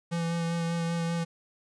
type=tone with vibrato; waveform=square; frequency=168.2 Hz; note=E3; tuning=35 cents sharp; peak=-28 dBFS; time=0.11-1.25 s; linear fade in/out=20 ms; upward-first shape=sine; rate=5.1 Hz; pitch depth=16 cents each way; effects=resampled to 22050 Hz + 10-bit